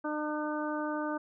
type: harmonic tone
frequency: 302 Hz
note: D4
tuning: 48 cents sharp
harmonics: 1 / 2 / 3 / 4 / 5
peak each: -34 / -37 / -39 / -40 / -41 dBFS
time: 0.04-1.18 s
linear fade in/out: 10 ms
effects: none